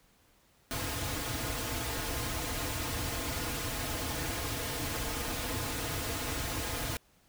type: noise with comb filter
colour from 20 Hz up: pink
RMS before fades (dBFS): -35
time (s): 0.71-6.97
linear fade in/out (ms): 0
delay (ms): 5.2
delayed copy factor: -0.9
effects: pink hiss -66 dBFS RMS until 7.28 s